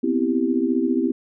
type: chord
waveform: sine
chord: C major seventh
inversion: third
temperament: equal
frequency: 246.9 / 261.6 / 329.6 / 392 Hz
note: B3 / C4 / E4 / G4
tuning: 0 / 0 / 0 / 0 cents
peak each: -24 / -22 / -23 / -26 dBFS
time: 0.03-1.12 s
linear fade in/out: 10 ms
effects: none